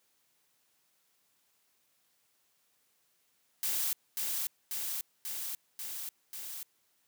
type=noise with echo; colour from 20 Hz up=blue; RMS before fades=-32 dBFS; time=3.63-3.93 s; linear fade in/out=0 ms; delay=540 ms; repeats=5; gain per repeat=-2 dB; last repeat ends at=6.63 s; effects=white hiss -73 dBFS RMS until 7.07 s + high-pass 100 Hz 12 dB/octave